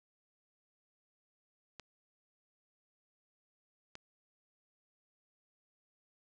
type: clicks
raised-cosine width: 0.2 ms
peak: -29 dBFS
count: 2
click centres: 1.797 / 3.954 s
effects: resampled to 22050 Hz